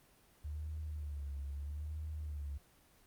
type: tone with vibrato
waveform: sine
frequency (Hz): 73.42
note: D2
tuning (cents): 0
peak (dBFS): -39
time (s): 0.44-2.58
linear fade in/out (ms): 10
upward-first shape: sine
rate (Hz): 0.78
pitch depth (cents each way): 91
effects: pink hiss -66 dBFS RMS until 3.06 s + Opus 24 kbps